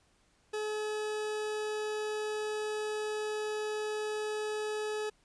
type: tone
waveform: 40% pulse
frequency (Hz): 426.3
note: G#4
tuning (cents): +45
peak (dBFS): -32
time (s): 0.53-5.1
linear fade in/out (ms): 10
effects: pink hiss -69 dBFS RMS until 5.24 s + resampled to 22050 Hz